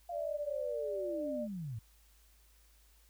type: linear sweep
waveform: sine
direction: down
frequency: 703 to 102.2 Hz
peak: -38 dBFS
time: 0.09-1.79 s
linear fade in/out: 5 ms
type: tone with pitch glide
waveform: sine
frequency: 587 to 599.3 Hz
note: D5 to D5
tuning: -1 to +35 cents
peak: -36 dBFS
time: 0.11-1.48 s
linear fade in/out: 50 ms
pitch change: +36 cents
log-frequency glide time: 1.06-1.29 s
effects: added 53 Hz sine -63 dBFS peak until 3.09 s + white hiss -68 dBFS RMS until 3.09 s